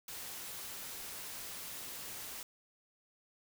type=noise; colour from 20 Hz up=white; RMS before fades=-45 dBFS; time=0.08-2.43 s; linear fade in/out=2 ms; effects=none